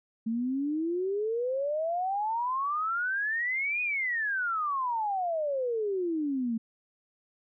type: exponential two-way sweep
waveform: sine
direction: up then down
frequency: 220 to 2500 to 220 Hz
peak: -27 dBFS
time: 0.26-6.58 s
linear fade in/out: 10 ms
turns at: 3.82 s
effects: none